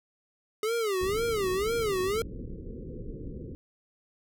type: tone with vibrato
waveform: square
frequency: 415.3 Hz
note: G#4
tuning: in tune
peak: -27 dBFS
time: 0.63-2.22 s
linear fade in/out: 2 ms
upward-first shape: sine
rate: 2 Hz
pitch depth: 210 cents each way
type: low-pass noise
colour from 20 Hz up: pink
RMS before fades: -39 dBFS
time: 1.01-3.55 s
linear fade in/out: 0 ms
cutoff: 510 Hz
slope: 96 dB/octave
effects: none